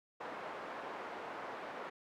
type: band-pass noise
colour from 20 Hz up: pink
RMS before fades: -45 dBFS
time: 0.2-1.9 s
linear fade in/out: 10 ms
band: 500 to 1400 Hz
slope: 12 dB/octave
effects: none